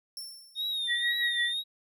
sawtooth tone with exponential decay, 5410 Hz, E8, 44 cents sharp, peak -33 dBFS, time 0.17-0.91 s, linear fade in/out 1 ms, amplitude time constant 160 ms
triangle tone with vibrato, 3690 Hz, A#7, 18 cents flat, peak -28 dBFS, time 0.55-1.64 s, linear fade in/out 50 ms, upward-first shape triangle, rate 2 Hz, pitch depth 94 cents each way
sine tone with tremolo, 1910 Hz, A#6, 42 cents sharp, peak -25 dBFS, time 0.87-1.54 s, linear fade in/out 50 ms, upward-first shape sine, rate 5.9 Hz, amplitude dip 65%
effects none

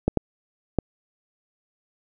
clicks, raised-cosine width 2 ms, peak -6 dBFS, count 3, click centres 0.08 / 0.173 / 0.787 s, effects none

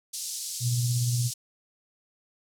pink band-pass noise, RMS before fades -35 dBFS, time 0.13-1.34 s, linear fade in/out 10 ms, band 4700 to 11000 Hz, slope 24 dB/octave
sine tone with tremolo, 121.9 Hz, B2, 22 cents flat, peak -22 dBFS, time 0.6-1.31 s, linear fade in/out 50 ms, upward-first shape sine, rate 17 Hz, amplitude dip 30%
effects none

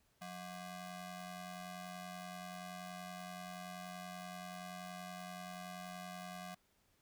sawtooth ring-modulated tone, 451.5 Hz, A4, 45 cents sharp, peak -39 dBFS, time 0.21-6.55 s, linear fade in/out 10 ms, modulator 271 Hz, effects pink hiss -75 dBFS RMS until 7.01 s

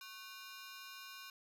15% pulse ring-modulated tone, 1307 Hz, E6, 15 cents flat, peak -40 dBFS, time 0.01-1.3 s, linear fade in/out 2 ms, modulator 209 Hz, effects none

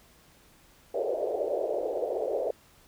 pink band-pass noise, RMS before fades -30 dBFS, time 0.94-2.51 s, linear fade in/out 5 ms, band 400 to 650 Hz, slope 48 dB/octave, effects pink hiss -59 dBFS RMS until 2.87 s

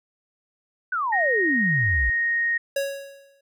sine exponential sweep, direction down, 1542 to 53.8 Hz, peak -22 dBFS, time 0.92-2.1 s, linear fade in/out 5 ms
sine tone, 1864.7 Hz, A#6, in tune, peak -20 dBFS, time 1.12-2.58 s, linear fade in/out 10 ms
square tone with exponential decay, 554.4 Hz, C#5, in tune, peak -21 dBFS, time 2.76-3.41 s, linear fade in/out 5 ms, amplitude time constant 140 ms
effects none

